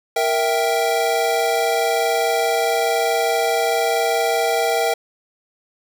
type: chord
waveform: square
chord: E diminished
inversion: second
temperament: equal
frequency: 466.2 / 659.3 / 784 Hz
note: Bb4 / E5 / G5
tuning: 0 / 0 / 0 cents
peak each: -22 dBFS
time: 0.16-4.94 s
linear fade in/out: 5 ms
effects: none